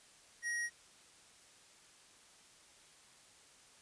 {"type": "tone", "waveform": "square", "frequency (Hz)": 1890, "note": "A#6", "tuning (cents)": 23, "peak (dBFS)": -36, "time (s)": [0.42, 0.7], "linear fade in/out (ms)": 50, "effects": ["white hiss -62 dBFS RMS until 3.81 s", "resampled to 22050 Hz"]}